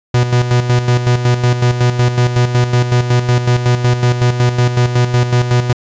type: tone with tremolo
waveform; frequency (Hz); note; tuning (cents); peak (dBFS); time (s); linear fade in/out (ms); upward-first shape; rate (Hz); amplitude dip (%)
45% pulse; 122.6; B2; -12; -8; 0.14-5.73; 5; square; 5.4; 60
effects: resampled to 16000 Hz